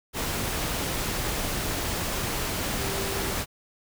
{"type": "tone in noise", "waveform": "sine", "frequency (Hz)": 392, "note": "G4", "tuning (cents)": 0, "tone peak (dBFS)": -35, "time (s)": [2.77, 3.34], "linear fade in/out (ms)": 50, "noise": "pink", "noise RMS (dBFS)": -29, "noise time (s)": [0.13, 3.46], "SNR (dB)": -9, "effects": []}